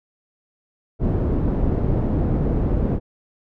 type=low-pass noise; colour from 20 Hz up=pink; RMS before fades=-20 dBFS; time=0.99-3 s; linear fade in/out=50 ms; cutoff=390 Hz; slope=12 dB/octave; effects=none